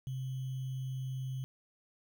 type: tone with sample-and-hold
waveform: sine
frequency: 130.81 Hz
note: C3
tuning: in tune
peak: -35 dBFS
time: 0.07-1.44 s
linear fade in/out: 0 ms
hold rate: 3150 Hz
effects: none